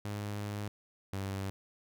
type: tone pair in turn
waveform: sawtooth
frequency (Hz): 103.2 / 97.41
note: G#2 / G2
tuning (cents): -10 / -10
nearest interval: minor second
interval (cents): 100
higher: first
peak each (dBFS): -32 / -31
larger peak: second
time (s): 0.05-0.68 / 1.13-1.5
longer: first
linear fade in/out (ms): 0
effects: none